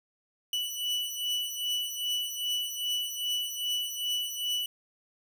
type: beating tone pair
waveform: 40% pulse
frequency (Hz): 2960 / 2962.5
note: F#7 / F#7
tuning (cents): 0 / +1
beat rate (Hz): 2.5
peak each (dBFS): -34 / -31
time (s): 0.53-4.66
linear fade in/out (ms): 2
effects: none